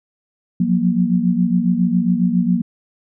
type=tone cluster; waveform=sine; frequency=177.2 / 184.5 / 236.4 Hz; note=F3 / F#3 / A#3; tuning=+25 / -5 / +24 cents; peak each=-18 dBFS; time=0.6-2.62 s; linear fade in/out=5 ms; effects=none